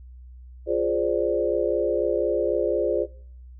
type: chord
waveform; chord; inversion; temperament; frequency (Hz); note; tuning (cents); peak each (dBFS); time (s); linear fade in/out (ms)
sine; D half-diminished seventh; first; equal; 349.2 / 415.3 / 523.3 / 587.3; F4 / Ab4 / C5 / D5; 0 / 0 / 0 / 0; -26; 0.66-3.07; 50
effects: noise-tail reverb RT60 0.6 s tail -22 dB re dry + added 62 Hz sine -41 dBFS peak until 3.59 s